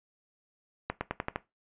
accelerating click train, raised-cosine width 0.5 ms, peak -15 dBFS, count 6, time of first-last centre 0.9-1.36 s, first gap 110 ms, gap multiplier 0.91, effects noise-tail reverb RT60 0.2 s tail -17 dB re dry + resampled to 8000 Hz

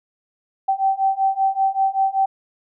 sine beating tone pair, 772 / 777.2 Hz, G5 / G5, -27 / -15 cents, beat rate 5.2 Hz, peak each -20 / -19 dBFS, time 0.68-2.26 s, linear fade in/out 10 ms, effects none

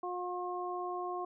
harmonic tone, 358.4 Hz, F4, 45 cents sharp, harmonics 1 / 2 / 3, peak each -39 / -39 / -40 dBFS, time 0.03-1.25 s, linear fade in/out 5 ms, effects none

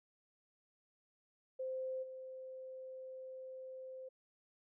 sine tone with level steps, 520 Hz, C5, 11 cents flat, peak -38 / -46 dBFS, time 1.59-4.09 s, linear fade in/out 10 ms, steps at 2.02 s, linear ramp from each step 20 ms, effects none

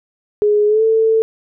sine tone with pitch glide, 417.4 to 444.8 Hz, G#4 to A4, +9 to +19 cents, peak -10 dBFS, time 0.42-1.22 s, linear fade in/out 0 ms, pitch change +110 cents, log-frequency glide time 0.67-0.83 s, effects none

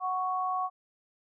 sine tone pair together, 740 / 1110.4 Hz, F#5 / C#6, 0 / +3 cents, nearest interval perfect fifth, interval 703 cents, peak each -31 / -30 dBFS, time 0-0.7 s, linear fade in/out 50 ms, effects none

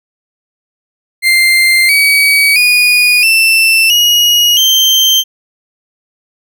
35% pulse tone with pitch steps, 2093 / 2269 / 2460 / 2668 / 2892 / 3136 Hz, C7 / C#7 / D#7 / E7 / F#7 / G7, 0 / +40 / -20 / +20 / -40 / 0 cents, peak -4 dBFS, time 1.22-5.24 s, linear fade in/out 50 ms, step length 670 ms, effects none

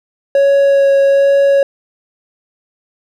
triangle tone with vibrato, 554.4 Hz, C#5, in tune, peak -5 dBFS, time 0.35-1.63 s, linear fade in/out 2 ms, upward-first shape sine, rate 1.2 Hz, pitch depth 9 cents each way, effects none

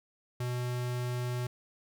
square tone, 123.47 Hz, B2, in tune, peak -32 dBFS, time 0.4-1.47 s, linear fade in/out 5 ms, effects none

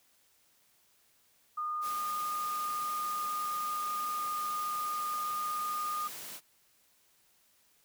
sine tone, 1222 Hz, D#6, 32 cents flat, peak -32 dBFS, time 1.57-6.08 s, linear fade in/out 10 ms
white high-pass noise, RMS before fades -44 dBFS, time 1.81-6.41 s, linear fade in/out 50 ms, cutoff 120 Hz, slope 24 dB/octave
effects white hiss -68 dBFS RMS until 7.84 s

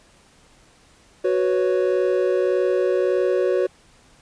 triangle chord, F# suspended fourth, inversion none, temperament just, 370 / 493.3 / 555 Hz, F#4 / B4 / C#5, 0 / -2 / +2 cents, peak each -18 / -21 / -21 dBFS, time 1.24-3.67 s, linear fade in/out 10 ms, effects pink hiss -54 dBFS RMS until 4.21 s + resampled to 22050 Hz

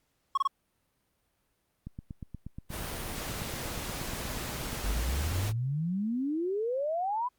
triangle tone bursts, 1098 Hz, C#6, 17 cents flat, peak -21 dBFS, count 3, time 0.35-0.475 s, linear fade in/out 5 ms, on 25 ms, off 25 ms
click train, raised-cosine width 5 ms, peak -27 dBFS, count 30, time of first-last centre 1.87-5.326 s, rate 8.39 Hz
pink noise, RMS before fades -37 dBFS, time 2.69-5.53 s, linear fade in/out 50 ms
sine exponential sweep, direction up, 46.13 to 1022 Hz, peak -28 dBFS, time 4.83-7.29 s, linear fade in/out 20 ms
effects pink hiss -75 dBFS RMS until 7.38 s + Opus 48 kbps

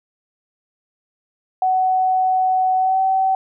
sine tone with pitch glide, 748 to 763.7 Hz, F#5 to G5, +19 to -45 cents, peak -14 dBFS, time 1.62-3.35 s, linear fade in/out 2 ms, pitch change +36 cents, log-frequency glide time 2.77-3 s, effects none

